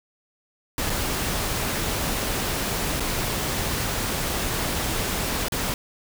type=noise with dropouts; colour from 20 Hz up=pink; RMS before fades=-26 dBFS; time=0.78-5.74 s; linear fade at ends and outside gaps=1 ms; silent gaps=0.897-0.901 / 2.998-3.004 / 5.484-5.521 s; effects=none